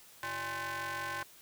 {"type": "ring-modulated tone", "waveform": "sawtooth", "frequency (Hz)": 238.7, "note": "A#3", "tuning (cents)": 41, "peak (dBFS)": -29, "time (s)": [0.23, 1.23], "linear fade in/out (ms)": 2, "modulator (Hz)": 1290, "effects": ["white hiss -57 dBFS RMS until 1.41 s"]}